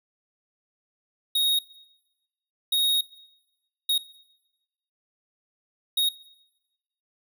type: tone bursts at uneven times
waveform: square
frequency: 3753 Hz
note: A#7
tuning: 11 cents sharp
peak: -21 dBFS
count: 4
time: 1.35-1.59 / 2.72-3.01 / 3.89-3.98 / 5.97-6.09 s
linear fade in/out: 5 ms
effects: noise-tail reverb RT60 1.0 s tail -20 dB re dry